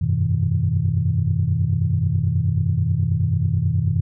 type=tone cluster; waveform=sine; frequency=90.1 / 99.4 / 123.2 / 158.6 Hz; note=F#2 / G2 / B2 / D#3; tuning=-45 / +25 / -4 / +33 cents; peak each=-22 dBFS; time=0.01-4.01 s; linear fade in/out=10 ms; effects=tanh soft clip ceiling -7 dBFS